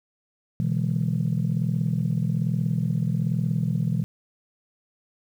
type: chord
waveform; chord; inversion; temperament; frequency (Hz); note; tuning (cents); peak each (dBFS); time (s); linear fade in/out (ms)
sine; E dominant seventh; second; just; 123.61 / 148.33 / 164.81 / 206; B2 / D3 / E3 / G#3; +2 / +18 / 0 / -14; -25 / -30 / -24 / -29; 0.6-4.04; 0
effects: tanh soft clip ceiling -14 dBFS + 9-bit